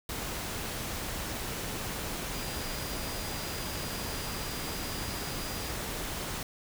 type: tone in noise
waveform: sine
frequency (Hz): 4871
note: D#8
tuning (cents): -38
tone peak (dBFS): -45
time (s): 2.34-5.71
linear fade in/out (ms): 2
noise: pink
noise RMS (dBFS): -36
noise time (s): 0.09-6.43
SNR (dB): -12
effects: none